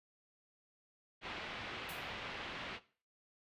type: low-pass noise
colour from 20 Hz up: white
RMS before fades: -45 dBFS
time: 1.21-2.8 s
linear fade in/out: 50 ms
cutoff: 3200 Hz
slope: 24 dB/octave
type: noise with exponential decay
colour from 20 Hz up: violet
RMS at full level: -45 dBFS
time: 1.89-2.15 s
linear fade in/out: 1 ms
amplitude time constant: 55 ms
effects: noise-tail reverb RT60 0.4 s tail -17 dB re dry + resampled to 32000 Hz